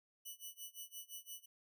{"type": "tone with tremolo", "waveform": "5% pulse", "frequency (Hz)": 2969, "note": "F#7", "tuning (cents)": 5, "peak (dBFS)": -37, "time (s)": [0.25, 1.46], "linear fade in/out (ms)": 10, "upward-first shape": "sine", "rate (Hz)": 5.8, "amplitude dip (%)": 95, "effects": []}